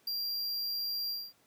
square tone with ADSR envelope, 4754 Hz, D8, 20 cents sharp, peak -31 dBFS, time 0.07-1.33 s, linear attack 6 ms, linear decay 5 ms, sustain -2 dB, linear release 230 ms, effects pink hiss -67 dBFS RMS until 1.46 s + high-pass 150 Hz 12 dB/octave

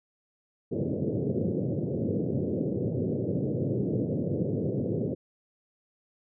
pink band-pass noise, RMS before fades -29 dBFS, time 0.71-5.15 s, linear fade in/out 20 ms, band 100 to 530 Hz, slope 48 dB/octave, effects none

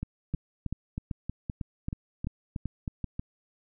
two click trains, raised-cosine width 5 ms, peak -19 / -20 dBFS, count 8 / 11, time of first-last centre 0.34-3.043 / 0.03-3.195 s, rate 2.59 / 3.16 Hz, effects none

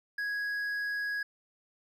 triangle tone with hard clipping, 1661.2 Hz, G#6, in tune, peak -32 dBFS, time 0.18-1.23 s, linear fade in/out 5 ms, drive 7 dB, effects none

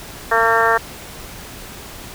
harmonic tone, 227.4 Hz, A#3, 43 cents flat, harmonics 2 / 3 / 4 / 5 / 6 / 7 / 8, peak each -20 / -20 / -20 / -20 / -20 / -20 / -20 dBFS, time 0.31-0.78 s, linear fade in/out 10 ms, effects pink hiss -35 dBFS RMS until 2.14 s

